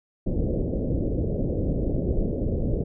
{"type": "low-pass noise", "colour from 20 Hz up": "pink", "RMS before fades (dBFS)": -25, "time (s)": [0.26, 2.84], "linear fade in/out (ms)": 10, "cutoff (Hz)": 560, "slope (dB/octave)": 48, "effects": []}